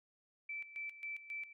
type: tone with tremolo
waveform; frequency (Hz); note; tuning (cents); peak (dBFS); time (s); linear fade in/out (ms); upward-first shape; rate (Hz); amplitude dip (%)
sine; 2324; D7; -19; -40; 0.49-1.53; 5; square; 3.7; 75
effects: AAC 64 kbps